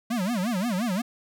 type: tone with vibrato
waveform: square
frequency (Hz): 210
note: G#3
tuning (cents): +19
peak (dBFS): -25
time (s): 0.1-1.02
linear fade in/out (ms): 10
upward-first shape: sine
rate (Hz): 5.7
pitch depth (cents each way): 280
effects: none